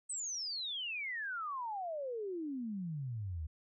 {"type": "exponential sweep", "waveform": "sine", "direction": "down", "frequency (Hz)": [8372, 73.42], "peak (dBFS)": -37, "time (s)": [0.09, 3.47], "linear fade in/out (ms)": 10, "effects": []}